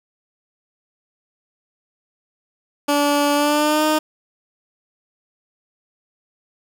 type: tone with pitch glide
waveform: 15% pulse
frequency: 289.1 to 308.1 Hz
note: D4 to D#4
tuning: -27 to -17 cents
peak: -9 dBFS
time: 2.88-3.99 s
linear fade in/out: 10 ms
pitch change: +110 cents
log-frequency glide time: 3.34-3.85 s
effects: none